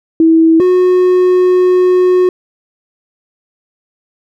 sine / triangle tone pair in turn, 324.9 / 364.7 Hz, E4 / F#4, -25 / -25 cents, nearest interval major second, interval 200 cents, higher second, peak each -4 dBFS, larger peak neither, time 0.2-0.6 / 0.6-2.29 s, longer second, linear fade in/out 2 ms, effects none

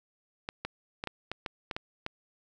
clicks, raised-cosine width 0.3 ms, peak -18 dBFS, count 9, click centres 0.489 / 0.65 / 1.039 / 1.073 / 1.316 / 1.462 / 1.712 / 1.765 / 2.064 s, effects none

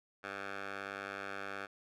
10% pulse tone with band-pass filter, 98.8 Hz, G2, 14 cents sharp, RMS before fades -43 dBFS, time 0.23-1.67 s, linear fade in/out 20 ms, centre 1500 Hz, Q 1.4, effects none

